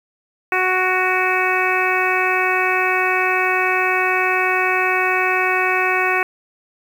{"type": "harmonic tone with a mistuned harmonic", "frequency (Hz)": 370, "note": "F#4", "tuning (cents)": 0, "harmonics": [1, 2, 3, 4, 5, 6, 7], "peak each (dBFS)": [-23, -23, -23, -23, -23, -23, -23], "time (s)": [0.52, 6.23], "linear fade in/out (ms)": 2, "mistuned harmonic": 6, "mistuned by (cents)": 24, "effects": ["7-bit"]}